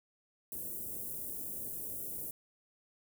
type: band-stop noise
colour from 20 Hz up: white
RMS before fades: -41 dBFS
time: 0.52-2.31 s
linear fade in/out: 2 ms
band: 510 to 10000 Hz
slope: 24 dB/octave
effects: none